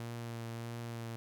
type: tone with vibrato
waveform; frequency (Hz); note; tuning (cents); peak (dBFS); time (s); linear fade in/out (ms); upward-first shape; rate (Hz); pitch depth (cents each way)
sawtooth; 116.54; A#2; 0; -36; 0-1.16; 0; sine; 1.6; 18
effects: none